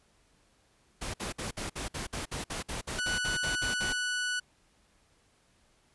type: noise bursts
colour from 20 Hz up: pink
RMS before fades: -36 dBFS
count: 16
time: 1.01-3.93 s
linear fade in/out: 10 ms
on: 130 ms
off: 56 ms
type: tone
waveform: sawtooth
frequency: 1480 Hz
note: F#6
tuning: in tune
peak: -26 dBFS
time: 2.98-4.4 s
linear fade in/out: 10 ms
effects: pink hiss -67 dBFS RMS until 5.94 s + resampled to 24000 Hz